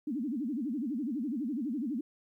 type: tone with vibrato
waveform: sine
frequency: 261.6 Hz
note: C4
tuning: in tune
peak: -31 dBFS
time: 0.07-2.01 s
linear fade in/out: 5 ms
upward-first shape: sine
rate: 12 Hz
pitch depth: 300 cents each way
effects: 12-bit